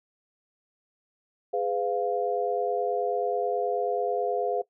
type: chord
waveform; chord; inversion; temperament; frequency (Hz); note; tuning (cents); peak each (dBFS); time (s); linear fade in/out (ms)
sine; F diminished; first; equal with one note detuned; 415.3 / 504.6 / 698.5; Ab4 / Cb5 / F5; 0 / +37 / 0; -29; 1.53-4.62; 10
effects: noise-tail reverb RT60 0.1 s tail -19 dB re dry